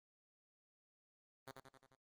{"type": "tone with echo", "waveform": "5% pulse", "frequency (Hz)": 132.9, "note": "C3", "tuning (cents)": 27, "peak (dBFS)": -38, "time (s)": [1.47, 1.51], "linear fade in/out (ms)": 2, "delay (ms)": 88, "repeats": 5, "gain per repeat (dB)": -4, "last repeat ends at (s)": 1.95, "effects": ["noise-tail reverb RT60 0.2 s tail -23 dB re dry", "Opus 24 kbps"]}